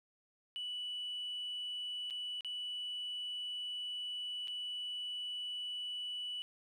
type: tone with dropouts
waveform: sine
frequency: 2960 Hz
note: F#7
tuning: in tune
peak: -37 dBFS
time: 0.56-6.42 s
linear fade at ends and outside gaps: 0 ms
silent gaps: 2.101-2.107 / 2.408-2.447 / 4.474-4.481 s
effects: tanh soft clip ceiling -35 dBFS + 12-bit

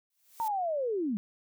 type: noise with exponential growth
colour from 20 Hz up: blue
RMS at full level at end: -42 dBFS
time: 0.1-0.48 s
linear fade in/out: 2 ms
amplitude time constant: 81 ms
type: linear sweep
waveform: sine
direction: down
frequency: 932.3 to 193 Hz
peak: -28 dBFS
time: 0.4-1.17 s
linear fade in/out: 0 ms
effects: none

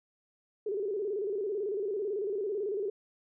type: tone with vibrato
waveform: sine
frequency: 405.9 Hz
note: G#4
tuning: 40 cents flat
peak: -30 dBFS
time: 0.66-2.9 s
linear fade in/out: 5 ms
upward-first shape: square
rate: 18 Hz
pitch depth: 98 cents each way
effects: none

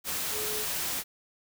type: tone in noise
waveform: sine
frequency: 426.8 Hz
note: G#4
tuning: 47 cents sharp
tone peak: -37 dBFS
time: 0.31-0.66 s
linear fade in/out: 50 ms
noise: white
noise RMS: -32 dBFS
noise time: 0.04-1.04 s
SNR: -8 dB
effects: none

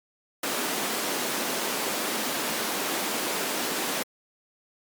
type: high-pass noise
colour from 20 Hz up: pink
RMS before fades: -29 dBFS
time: 0.43-4.03 s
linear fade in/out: 5 ms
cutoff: 230 Hz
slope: 24 dB/octave
effects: Opus 48 kbps

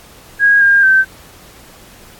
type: tone with pitch steps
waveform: sine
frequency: 1642 / 1610 / 1550 Hz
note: G#6 / G6 / G6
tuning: -20 / +46 / -20 cents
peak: -6 dBFS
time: 0.39-1.05 s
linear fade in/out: 50 ms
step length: 220 ms
effects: pink hiss -41 dBFS RMS until 2.19 s + AAC 64 kbps

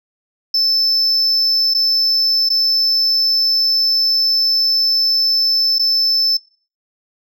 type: tone with dropouts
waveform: sine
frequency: 5274 Hz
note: E8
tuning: in tune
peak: -10 dBFS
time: 0.54-6.37 s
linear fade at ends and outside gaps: 5 ms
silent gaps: 1.738-1.747 / 2.489-2.501 / 5.784-5.794 s
effects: noise-tail reverb RT60 0.4 s tail -21 dB re dry + tanh soft clip ceiling -11 dBFS

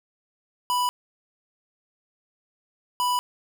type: tone pair in turn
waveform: square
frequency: 987.8 / 987.8 Hz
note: B5 / B5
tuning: 0 / 0 cents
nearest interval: unison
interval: 0 cents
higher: neither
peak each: -22 dBFS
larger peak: neither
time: 0.7-0.89 / 3-3.19 s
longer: neither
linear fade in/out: 0 ms
effects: none

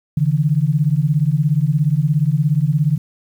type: beating tone pair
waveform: sine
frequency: 141.3 / 158.3 Hz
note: C#3 / D#3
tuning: +34 / +30 cents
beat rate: 17 Hz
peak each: -16 dBFS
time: 0.17-2.98 s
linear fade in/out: 5 ms
effects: 8-bit

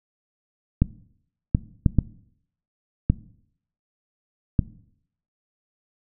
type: clicks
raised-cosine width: 5 ms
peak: -4 dBFS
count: 6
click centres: 0.82 / 1.549 / 1.862 / 1.987 / 3.1 / 4.592 s
effects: noise-tail reverb RT60 0.7 s tail -19 dB re dry

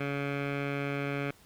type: tone with low-pass filter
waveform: 15% pulse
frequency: 141.1 Hz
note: C#3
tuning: 31 cents sharp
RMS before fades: -33 dBFS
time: 0-1.31 s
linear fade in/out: 5 ms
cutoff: 2300 Hz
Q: 2.6
effects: pink hiss -59 dBFS RMS until 1.45 s

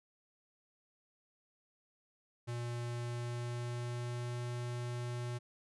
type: tone with pitch glide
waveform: square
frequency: 119.7 to 121.3 Hz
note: A#2 to B2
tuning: +46 to -31 cents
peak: -38 dBFS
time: 2.47-5.39 s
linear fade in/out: 20 ms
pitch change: +23 cents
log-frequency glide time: 2.82-4.39 s
effects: resampled to 24000 Hz

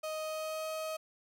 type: tone with pitch glide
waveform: 35% pulse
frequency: 625 to 631.2 Hz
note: D#5 to D#5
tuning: +8 to +25 cents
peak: -34 dBFS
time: 0.03-0.97 s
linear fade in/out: 10 ms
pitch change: +17 cents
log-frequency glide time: 0.23-0.68 s
effects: none

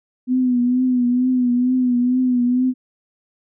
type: tone with vibrato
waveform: sine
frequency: 249.6 Hz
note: B3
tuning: 19 cents sharp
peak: -14 dBFS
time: 0.27-2.74 s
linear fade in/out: 50 ms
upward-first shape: triangle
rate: 2.2 Hz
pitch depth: 57 cents each way
effects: none

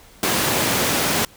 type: high-pass noise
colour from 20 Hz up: pink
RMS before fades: -20 dBFS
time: 0.23-1.25 s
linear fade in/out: 2 ms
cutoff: 150 Hz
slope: 12 dB/octave
effects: pink hiss -48 dBFS RMS until 1.36 s

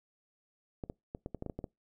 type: clicks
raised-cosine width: 2 ms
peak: -25 dBFS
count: 10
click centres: 0.838 / 0.899 / 1.149 / 1.261 / 1.347 / 1.424 / 1.463 / 1.498 / 1.59 / 1.642 s
effects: noise-tail reverb RT60 0.2 s tail -25 dB re dry

